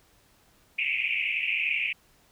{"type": "band-pass noise", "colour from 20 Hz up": "white", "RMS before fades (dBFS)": -28, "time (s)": [0.78, 1.93], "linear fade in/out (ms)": 10, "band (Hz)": [2200, 2700], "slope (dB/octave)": 96, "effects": ["pink hiss -62 dBFS RMS until 2.31 s"]}